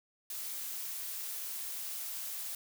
blue noise with high-pass filter sweep, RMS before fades -40 dBFS, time 0.3-2.55 s, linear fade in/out 2 ms, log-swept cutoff 210 to 650 Hz, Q 1.2, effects none

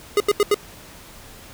square tone bursts, 412.1 Hz, G#4, 13 cents flat, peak -14 dBFS, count 4, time 0.17-0.544 s, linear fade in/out 2 ms, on 32 ms, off 82 ms, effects pink hiss -43 dBFS RMS until 1.53 s

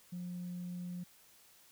sine tone, 177.7 Hz, F3, 30 cents sharp, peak -38 dBFS, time 0.12-1.04 s, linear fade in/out 10 ms, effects tanh soft clip ceiling -36 dBFS + white hiss -63 dBFS RMS until 1.71 s

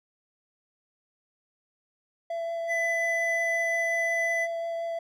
triangle tone with vibrato, 670 Hz, E5, 28 cents sharp, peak -27 dBFS, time 2.3-4.99 s, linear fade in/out 5 ms, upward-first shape triangle, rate 5.6 Hz, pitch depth 10 cents each way
triangle tone, 2000 Hz, B6, 21 cents sharp, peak -24 dBFS, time 2.67-4.48 s, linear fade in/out 50 ms
effects none

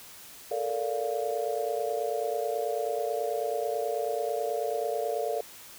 sine chord, Bb major seventh, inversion third, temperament just, 437 / 466.2 / 582.7 / 699.2 Hz, A4 / Bb4 / D5 / F5, -12 / 0 / -14 / +2 cents, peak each -33 dBFS, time 0.51-5.41 s, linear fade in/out 5 ms, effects white hiss -48 dBFS RMS until 5.78 s

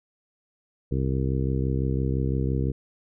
harmonic tone, 65.9 Hz, C2, 13 cents sharp, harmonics 1 / 2 / 3 / 4 / 5 / 6 / 7, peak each -27 / -26 / -32 / -33 / -34 / -35 / -36 dBFS, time 0.91-2.72 s, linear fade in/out 10 ms, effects none

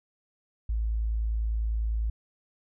sine tone, 55 Hz, A1, in tune, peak -25 dBFS, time 0.69-2.1 s, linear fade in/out 5 ms, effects none

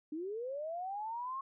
sine linear sweep, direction up, 293.7 to 1093 Hz, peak -37 dBFS, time 0.12-1.41 s, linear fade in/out 5 ms, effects none

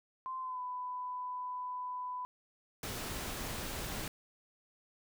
sine tone with pitch glide, 1038 to 998 Hz, C6 to B5, -14 to +18 cents, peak -37 dBFS, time 0.26-2.25 s, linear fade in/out 0 ms, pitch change -68 cents, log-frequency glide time 0.39-0.61 s
pink noise, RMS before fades -40 dBFS, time 2.83-4.08 s, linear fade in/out 2 ms
effects none

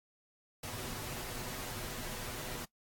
pink noise with comb filter, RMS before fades -42 dBFS, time 0.63-2.65 s, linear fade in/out 5 ms, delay 8.1 ms, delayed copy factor +0.55, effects noise-tail reverb RT60 0.1 s tail -19 dB re dry + AAC 64 kbps

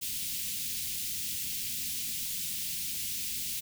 white band-stop noise, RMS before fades -35 dBFS, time 0.01-3.61 s, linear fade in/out 20 ms, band 250 to 2500 Hz, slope 24 dB/octave, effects none

